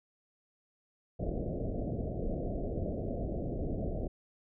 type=low-pass noise; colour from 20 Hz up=pink; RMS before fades=-35 dBFS; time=1.19-4.08 s; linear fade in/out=10 ms; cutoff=690 Hz; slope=96 dB/octave; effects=none